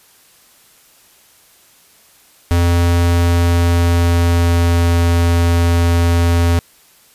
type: tone with pitch glide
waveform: square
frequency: 86.2 to 85.46 Hz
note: F2 to F2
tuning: -22 to -37 cents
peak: -11 dBFS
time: 2.51-6.59 s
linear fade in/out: 0 ms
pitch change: -15 cents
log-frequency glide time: 3-5.01 s
effects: white hiss -49 dBFS RMS until 7.14 s + resampled to 32000 Hz